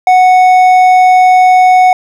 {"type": "tone with hard clipping", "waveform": "triangle", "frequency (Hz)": 738, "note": "F#5", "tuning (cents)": -5, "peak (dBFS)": -4, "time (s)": [0.07, 1.93], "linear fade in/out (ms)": 2, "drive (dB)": 9, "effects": []}